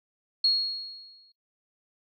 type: tone with exponential decay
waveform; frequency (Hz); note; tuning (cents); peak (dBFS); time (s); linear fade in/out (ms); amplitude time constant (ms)
sine; 4305; C8; +49; -18; 0.44-1.32; 5; 190
effects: noise-tail reverb RT60 0.1 s tail -17 dB re dry